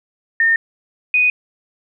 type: tone pair in turn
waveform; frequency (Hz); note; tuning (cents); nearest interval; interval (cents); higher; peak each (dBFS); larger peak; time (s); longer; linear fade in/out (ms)
sine; 1822 / 2486; A#6 / D#7; -40 / -2; perfect fourth; 538; second; -11; neither; 0.4-0.56 / 1.14-1.3; neither; 2
effects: none